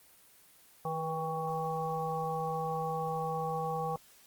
harmonic tone with a mistuned harmonic, 159.5 Hz, D#3, 43 cents sharp, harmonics 1 / 3 / 5 / 7, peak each -38 / -37 / -35 / -39 dBFS, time 0.85-3.96 s, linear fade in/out 2 ms, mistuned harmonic 3, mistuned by +27 cents, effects white hiss -60 dBFS RMS until 4.26 s + Opus 24 kbps

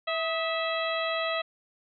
harmonic tone with a mistuned harmonic, 655 Hz, E5, 11 cents flat, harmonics 1 / 2 / 3 / 4 / 5 / 6, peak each -30 / -33 / -35 / -36 / -37 / -38 dBFS, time 0.07-1.42 s, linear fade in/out 10 ms, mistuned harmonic 2, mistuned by -56 cents, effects none

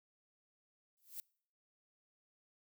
violet noise with exponential growth, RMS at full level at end -42 dBFS, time 0.97-1.2 s, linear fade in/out 1 ms, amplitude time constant 48 ms, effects noise-tail reverb RT60 0.6 s tail -26 dB re dry

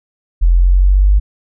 sine exponential sweep, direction up, 42.21 to 50.7 Hz, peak -6 dBFS, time 0.41-1.2 s, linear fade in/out 20 ms, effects none

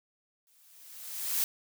blue noise with exponential growth, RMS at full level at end -27 dBFS, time 0.47-1.44 s, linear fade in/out 1 ms, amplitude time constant 210 ms, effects none

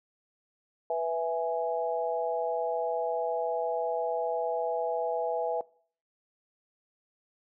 sine chord, E major, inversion second, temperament equal, 493.9 / 659.3 / 830.6 Hz, B4 / E5 / G#5, 0 / 0 / 0 cents, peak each -31 / -30 / -33 dBFS, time 0.9-5.61 s, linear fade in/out 2 ms, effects noise-tail reverb RT60 0.5 s tail -22 dB re dry

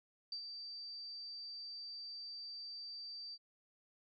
sine tone with ADSR envelope, 4653 Hz, D8, 17 cents flat, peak -39 dBFS, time 0.32-3.38 s, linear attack 3 ms, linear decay 86 ms, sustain -6 dB, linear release 45 ms, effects none

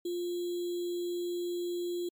sine tone with sample-and-hold, 350.4 Hz, F4, 6 cents sharp, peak -31 dBFS, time 0.05-2.09 s, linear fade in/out 5 ms, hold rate 3675 Hz, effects MP3 96 kbps

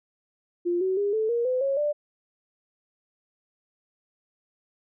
sine tone with pitch steps, 349.2 / 376.4 / 405.8 / 437.4 / 471.5 / 508.3 / 548 / 590.7 Hz, F4 / F#4 / G#4 / A4 / A#4 / B4 / C#5 / D5, 0 / +30 / -40 / -10 / +20 / +50 / -20 / +10 cents, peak -22 dBFS, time 0.65-1.93 s, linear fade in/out 20 ms, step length 160 ms, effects none

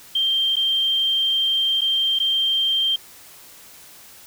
sine tone with dropouts, 3163 Hz, G7, 15 cents sharp, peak -17 dBFS, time 0.15-2.96 s, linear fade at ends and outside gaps 5 ms, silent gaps 0.557-0.566 / 1.809-1.816 / 2.189-2.199 s, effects white hiss -45 dBFS RMS until 4.26 s

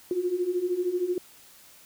sine beating tone pair, 349.2 / 362.2 Hz, F4 / F#4, 0 / -37 cents, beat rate 13 Hz, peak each -30 / -26 dBFS, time 0.11-1.18 s, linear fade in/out 2 ms, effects white hiss -53 dBFS RMS until 1.85 s

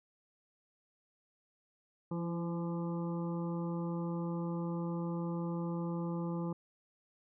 harmonic tone with a mistuned harmonic, 170.8 Hz, F3, 38 cents flat, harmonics 1 / 2 / 3 / 5 / 6 / 7, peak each -35 / -41 / -45 / -49 / -51 / -52 dBFS, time 2.11-6.53 s, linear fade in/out 5 ms, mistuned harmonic 2, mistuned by -28 cents, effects none

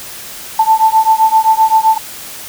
sine beating tone pair, 880 / 887.7 Hz, A5 / A5, 0 / +15 cents, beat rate 7.7 Hz, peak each -10 dBFS, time 0.59-1.98 s, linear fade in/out 5 ms, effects white hiss -29 dBFS RMS until 2.48 s

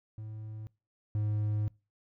triangle tone pair in turn, 108.4 / 105.74 Hz, A2 / G#2, -25 / +32 cents, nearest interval unison, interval 43 cents, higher first, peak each -37 / -26 dBFS, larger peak second, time 0.18-0.67 / 1.15-1.68 s, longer second, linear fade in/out 0 ms, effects noise-tail reverb RT60 0.3 s tail -24 dB re dry

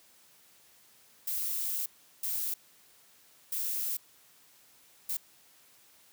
violet noise bursts at uneven times, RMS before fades -33 dBFS, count 4, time 1.27-1.86 / 2.23-2.54 / 3.52-3.97 / 5.09-5.17 s, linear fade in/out 5 ms, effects white hiss -61 dBFS RMS until 6.12 s + high-pass 80 Hz 12 dB/octave

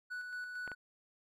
triangle tone with tremolo, 1480 Hz, F#6, in tune, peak -37 dBFS, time 0.1-0.75 s, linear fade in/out 20 ms, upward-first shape square, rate 4.4 Hz, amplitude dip 35%
clicks, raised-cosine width 0.5 ms, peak -30 dBFS, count 2, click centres 0.677 / 0.717 s
effects none

